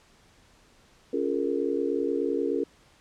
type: chord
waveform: sine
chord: Bb minor seventh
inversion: first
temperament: just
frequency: 279.7 / 349.6 / 419.5 / 466.2 Hz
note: Db4 / F4 / Ab4 / Bb4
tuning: +16 / +2 / +17 / 0 cents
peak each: -30 dBFS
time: 1.13-2.64 s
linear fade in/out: 5 ms
effects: pink hiss -59 dBFS RMS until 3 s + low-pass 8000 Hz 12 dB/octave